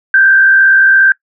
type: tone with frequency modulation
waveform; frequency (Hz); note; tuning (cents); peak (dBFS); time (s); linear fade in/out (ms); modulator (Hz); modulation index
sine; 1568; G6; 0; -4; 0.14-1.12; 2; 57.3; 0.65
effects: noise-tail reverb RT60 0.1 s tail -22 dB re dry